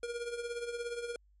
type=tone with tremolo; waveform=square; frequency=474.8 Hz; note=A#4; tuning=32 cents sharp; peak=-34 dBFS; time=0.03-1.16 s; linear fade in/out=2 ms; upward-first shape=triangle; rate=17 Hz; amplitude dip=70%; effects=added 50 Hz sine -62 dBFS peak until 1.4 s + MP3 48 kbps